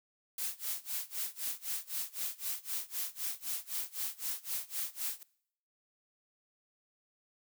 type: noise with tremolo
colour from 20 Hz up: blue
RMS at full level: -35 dBFS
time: 0.38-5.23 s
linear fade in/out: 2 ms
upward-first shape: sine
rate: 3.9 Hz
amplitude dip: 95%
effects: noise-tail reverb RT60 0.7 s tail -24 dB re dry